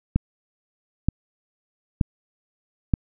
click train, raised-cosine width 5 ms, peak -6 dBFS, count 4, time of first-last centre 0.16-2.938 s, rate 1.08 Hz, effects none

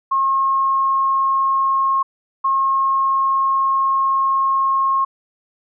sine tone pair in turn, 1079 / 1079 Hz, C#6 / C#6, -47 / -47 cents, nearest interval unison, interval 0 cents, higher neither, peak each -14 dBFS, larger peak neither, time 0.11-2.03 / 2.44-5.05 s, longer second, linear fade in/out 10 ms, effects none

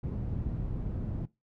white low-pass noise, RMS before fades -34 dBFS, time 0.03-1.26 s, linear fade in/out 10 ms, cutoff 130 Hz, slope 12 dB/octave, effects noise-tail reverb RT60 0.2 s tail -18 dB re dry

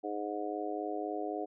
harmonic tone, 103.83 Hz, G#2, in tune, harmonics 3 / 4 / 5 / 6 / 7, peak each -39 / -39 / -43 / -43 / -39 dBFS, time 0.03-1.46 s, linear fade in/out 20 ms, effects none

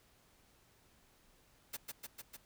white noise with echo, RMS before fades -42 dBFS, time 1.73-1.77 s, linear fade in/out 10 ms, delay 150 ms, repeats 4, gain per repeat -2 dB, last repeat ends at 2.37 s, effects pink hiss -68 dBFS RMS until 2.45 s

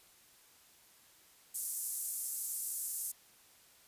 white band-pass noise, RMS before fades -39 dBFS, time 1.54-3.12 s, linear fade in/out 10 ms, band 7800 to 13000 Hz, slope 24 dB/octave, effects white hiss -63 dBFS RMS until 3.87 s + resampled to 32000 Hz

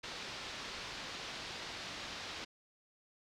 white low-pass noise, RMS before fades -45 dBFS, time 0.03-2.45 s, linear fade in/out 10 ms, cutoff 4900 Hz, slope 24 dB/octave, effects none

